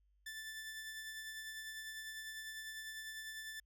sawtooth tone with tremolo, 1760 Hz, A6, in tune, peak -40 dBFS, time 0.26-3.6 s, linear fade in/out 5 ms, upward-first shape triangle, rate 10 Hz, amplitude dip 40%, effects added 50 Hz sine -70 dBFS peak until 3.65 s

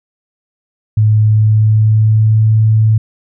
sine tone with pitch glide, 107.6 to 109.61 Hz, A2 to A2, -38 to -6 cents, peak -6 dBFS, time 0.97-2.98 s, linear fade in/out 5 ms, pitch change +32 cents, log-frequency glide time 1.22-2.52 s, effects none

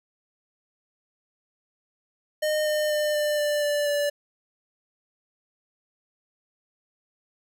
square tone with pitch steps, 612 / 606.7 / 601.5 / 596.3 / 591.2 / 586.1 / 581 Hz, D#5 / D#5 / D5 / D5 / D5 / D5 / D5, -29 / -44 / +41 / +26 / +11 / -4 / -19 cents, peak -23 dBFS, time 2.42-4.1 s, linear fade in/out 10 ms, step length 240 ms, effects none

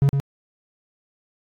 triangle tone with echo, 139 Hz, C#3, 5 cents sharp, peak -11 dBFS, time 0.02-0.09 s, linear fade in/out 0 ms, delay 110 ms, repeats 1, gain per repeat -5 dB, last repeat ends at 0.2 s, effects AAC 48 kbps

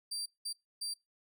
30% pulse tone bursts at uneven times, 4699 Hz, D8, in tune, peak -33 dBFS, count 3, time 0.11-0.26 / 0.45-0.53 / 0.81-0.94 s, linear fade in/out 10 ms, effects noise-tail reverb RT60 0.2 s tail -23 dB re dry

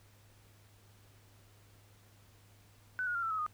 sine tone with pitch steps, 1500 / 1442.2 / 1386.7 / 1333.3 / 1281.9 / 1232.5 Hz, F#6 / F#6 / F6 / E6 / E6 / D#6, +23 / -45 / -13 / +19 / -49 / -17 cents, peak -32 dBFS, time 2.99-3.464 s, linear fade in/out 0 ms, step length 79 ms, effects added 102 Hz sine -61 dBFS peak until 3.53 s + pink hiss -65 dBFS RMS until 3.53 s

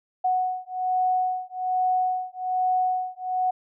sine beating tone pair, 738 / 739.2 Hz, F#5 / F#5, -5 / -2 cents, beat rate 1.2 Hz, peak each -25 dBFS, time 0.24-3.51 s, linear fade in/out 10 ms, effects none

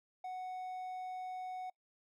triangle tone, 740 Hz, F#5, in tune, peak -38 dBFS, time 0.24-1.7 s, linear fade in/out 5 ms, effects noise-tail reverb RT60 0.1 s tail -25 dB re dry

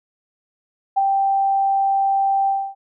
sine tone with ADSR envelope, 784 Hz, G5, in tune, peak -12 dBFS, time 0.96-2.75 s, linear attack 18 ms, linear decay 21 ms, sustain -3 dB, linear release 270 ms, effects none

